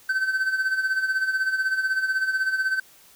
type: tone with tremolo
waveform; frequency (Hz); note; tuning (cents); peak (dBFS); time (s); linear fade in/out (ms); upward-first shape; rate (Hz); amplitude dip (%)
triangle; 1537; G6; -35; -17; 0.09-2.8; 5; sine; 16; 65
effects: white hiss -53 dBFS RMS until 3.15 s